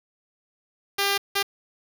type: tone bursts at uneven times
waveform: 5% pulse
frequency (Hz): 398.9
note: G4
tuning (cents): +30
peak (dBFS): -10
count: 2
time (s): 0.98-1.18 / 1.35-1.43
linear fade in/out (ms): 10
effects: 7-bit